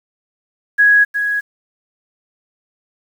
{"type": "tone with echo", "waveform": "sine", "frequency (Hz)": 1664, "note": "G#6", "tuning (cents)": 3, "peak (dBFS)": -7, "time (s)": [0.78, 1.05], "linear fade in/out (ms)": 20, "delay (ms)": 360, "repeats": 1, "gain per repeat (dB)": -8, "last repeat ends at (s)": 1.41, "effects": ["7-bit"]}